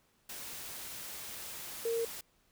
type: tone in noise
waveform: sine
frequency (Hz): 460.7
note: A#4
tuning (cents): -20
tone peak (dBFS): -30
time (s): 1.85-2.05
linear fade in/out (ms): 5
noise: white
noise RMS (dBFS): -44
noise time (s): 0.29-2.21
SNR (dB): +11
effects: pink hiss -71 dBFS RMS until 2.51 s